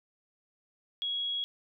sine tone, 3322 Hz, G#7, in tune, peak -30 dBFS, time 1.02-1.44 s, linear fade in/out 0 ms, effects none

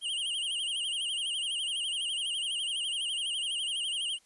square tone with vibrato, 3012 Hz, F#7, 30 cents sharp, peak -31 dBFS, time 0.01-4.19 s, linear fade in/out 50 ms, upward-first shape sine, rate 12 Hz, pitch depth 130 cents each way, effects white hiss -65 dBFS RMS until 4.25 s + resampled to 24000 Hz

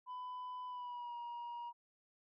sine tone with pitch glide, 1000 to 951.5 Hz, B5 to A#5, +21 to +35 cents, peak -40 dBFS, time 0.06-1.73 s, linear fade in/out 50 ms, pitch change -86 cents, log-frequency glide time 0.67-1.16 s, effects tanh soft clip ceiling -42 dBFS

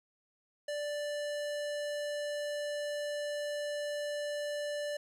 square tone, 587 Hz, D5, 1 cent flat, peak -35 dBFS, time 0.68-4.97 s, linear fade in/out 5 ms, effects low-pass 10000 Hz 12 dB/octave + 12-bit

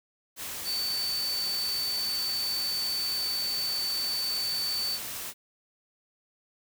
sine tone in noise, 4528 Hz, C#8, 36 cents sharp, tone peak -28 dBFS, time 0.64-4.99 s, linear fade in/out 50 ms, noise white, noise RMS -37 dBFS, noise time 0.36-5.34 s, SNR +6 dB, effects none

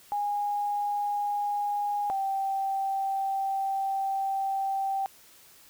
sine tone pair in turn, 821 / 779.8 Hz, G#5 / G5, -20 / -9 cents, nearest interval minor second, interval 89 cents, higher first, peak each -26 dBFS, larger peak neither, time 0.12-2.1 / 2.1-5.06 s, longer second, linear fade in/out 0 ms, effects white hiss -55 dBFS RMS until 5.69 s

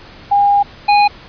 sine / square tone pair in turn, 810 / 823.2 Hz, G#5 / G#5, -43 / -16 cents, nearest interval unison, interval 27 cents, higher second, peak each -8 dBFS, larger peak neither, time 0.31-0.63 / 0.88-1.08 s, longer first, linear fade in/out 10 ms, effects pink hiss -38 dBFS RMS until 1.28 s + resampled to 11025 Hz

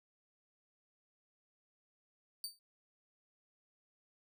sawtooth tone with exponential decay, 4601 Hz, D8, 36 cents flat, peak -33 dBFS, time 2.44-2.59 s, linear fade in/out 1 ms, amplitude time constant 32 ms, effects none

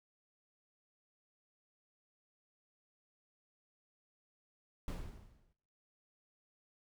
brown noise with exponential decay, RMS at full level -36 dBFS, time 4.88-5.53 s, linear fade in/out 1 ms, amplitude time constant 140 ms, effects noise-tail reverb RT60 0.9 s tail -24 dB re dry

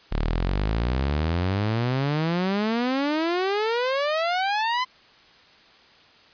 sawtooth exponential sweep, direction up, 35.27 to 1033 Hz, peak -18 dBFS, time 0.11-4.85 s, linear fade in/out 20 ms, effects white hiss -53 dBFS RMS until 6.33 s + resampled to 11025 Hz

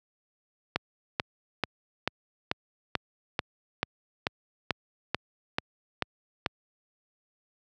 click train, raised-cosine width 0.3 ms, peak -9 dBFS, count 14, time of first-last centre 0.76-6.462 s, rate 2.28 Hz, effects high-pass 80 Hz 12 dB/octave

